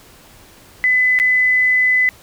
sine tone with dropouts, 2009 Hz, B6, 29 cents sharp, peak -11 dBFS, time 0.84-2.09 s, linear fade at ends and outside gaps 0 ms, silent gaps 1.189-1.199 s, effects pink hiss -45 dBFS RMS until 2.22 s

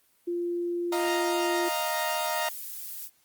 sine tone, 347.3 Hz, F4, 10 cents flat, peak -27 dBFS, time 0.27-1.69 s, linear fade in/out 10 ms
sawtooth chord, Eb suspended second, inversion none, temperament equal, 622.3 / 698.5 / 932.3 Hz, Eb5 / F5 / Bb5, 0 / 0 / 0 cents, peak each -28 / -29 / -27 dBFS, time 0.92-2.49 s, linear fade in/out 5 ms
violet noise, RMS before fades -38 dBFS, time 1.63-3.1 s, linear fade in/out 50 ms
effects white hiss -66 dBFS RMS until 3.24 s + Opus 32 kbps

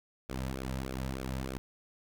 sawtooth tone with flanger, 65.41 Hz, C2, in tune, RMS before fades -37 dBFS, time 0.29-1.58 s, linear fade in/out 0 ms, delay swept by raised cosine 1 to 2.8 ms, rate 3.3 Hz, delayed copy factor -0.8, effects none

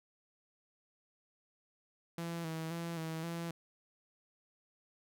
sawtooth tone with vibrato, 164.81 Hz, E3, in tune, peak -34 dBFS, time 2.18-3.51 s, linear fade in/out 2 ms, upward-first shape square, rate 1.9 Hz, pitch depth 38 cents each way, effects none

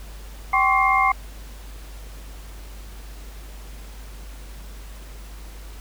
sine tone cluster, 774 / 1057 / 1134 / 2120 Hz, G5 / C6 / C#6 / C7, -22 / +17 / +39 / +22 cents, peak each -21 dBFS, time 0.53-1.12 s, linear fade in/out 5 ms, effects added 50 Hz sine -36 dBFS peak until 5.8 s + pink hiss -46 dBFS RMS until 5.8 s

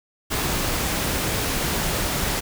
pink noise, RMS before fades -24 dBFS, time 0.3-2.41 s, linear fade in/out 20 ms, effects none

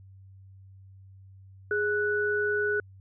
sine tone pair together, 415.3 / 1480 Hz, G#4 / F#6, 0 / 0 cents, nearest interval octave + minor seventh, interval 2200 cents, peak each -27 dBFS, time 1.71-2.8 s, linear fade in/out 2 ms, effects added 96 Hz sine -48 dBFS peak until 3 s

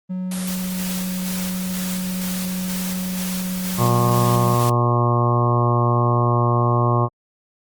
triangle tone, 184.2 Hz, F#3, 7 cents flat, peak -21 dBFS, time 0.09-4.56 s, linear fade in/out 20 ms
white noise with tremolo, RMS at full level -29 dBFS, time 0.31-4.7 s, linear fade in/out 5 ms, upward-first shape square, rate 2.1 Hz, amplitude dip 30%
harmonic tone, 119.9 Hz, A#2, 49 cents sharp, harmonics 1 / 2 / 3 / 4 / 5 / 6 / 7 / 8 / 9 / 10, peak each -17 / -27 / -25 / -30 / -27 / -29 / -30 / -31 / -22 / -33 dBFS, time 3.77-7.09 s, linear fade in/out 50 ms
effects Opus 32 kbps

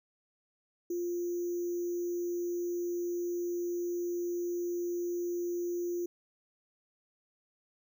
sine tone with sample-and-hold, 349.2 Hz, F4, in tune, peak -31 dBFS, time 0.9-6.06 s, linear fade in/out 5 ms, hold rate 6300 Hz, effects none

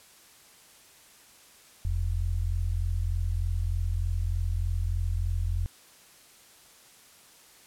sine tone pair together, 43.3 / 86.6 Hz, F1 / F2, -14 / -14 cents, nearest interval octave, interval 1200 cents, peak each -28 dBFS, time 1.85-5.66 s, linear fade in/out 0 ms, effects white hiss -55 dBFS RMS until 7.66 s + low-pass 12000 Hz 12 dB/octave

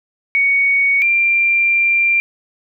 sine tone pair in turn, 2233 / 2374 Hz, C#7 / D7, +12 / +18 cents, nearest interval minor second, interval 106 cents, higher second, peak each -11 dBFS, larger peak neither, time 0.35-1.02 / 1.02-2.2 s, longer second, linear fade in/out 0 ms, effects none

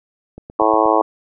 click train, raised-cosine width 2 ms, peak -21 dBFS, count 5, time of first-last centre 0.38-0.857 s, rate 8.38 Hz
harmonic tone, 109.3 Hz, A2, 11 cents flat, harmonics 3 / 4 / 5 / 6 / 7 / 8 / 9 / 10, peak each -20 / -20 / -20 / -20 / -20 / -20 / -20 / -20 dBFS, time 0.59-1.02 s, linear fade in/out 5 ms
effects none

